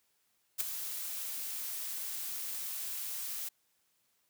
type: noise with ADSR envelope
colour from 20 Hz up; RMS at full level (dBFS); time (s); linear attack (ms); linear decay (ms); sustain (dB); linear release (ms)
blue; -30; 0.58-3.49; 25; 12; -9; 9
effects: white hiss -75 dBFS RMS until 4.29 s + high-pass 60 Hz 12 dB/octave